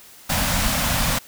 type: band-stop noise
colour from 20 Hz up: pink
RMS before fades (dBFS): -21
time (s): 0.29-1.19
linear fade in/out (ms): 10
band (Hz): 270 to 540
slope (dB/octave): 48
effects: white hiss -46 dBFS RMS until 1.27 s